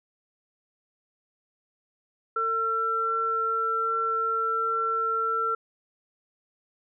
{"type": "tone pair together", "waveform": "sine", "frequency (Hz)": [450.7, 1350.6], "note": ["A4", "E6"], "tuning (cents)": [42, 42], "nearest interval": "octave + perfect fifth", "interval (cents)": 1900, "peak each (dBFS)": [-32, -24], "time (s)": [2.36, 5.55], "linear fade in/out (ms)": 5, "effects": []}